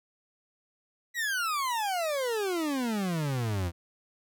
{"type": "exponential sweep", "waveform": "40% pulse", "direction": "down", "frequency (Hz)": [1975.5, 82.4], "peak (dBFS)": -27, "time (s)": [1.14, 3.72], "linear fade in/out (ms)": 50, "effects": []}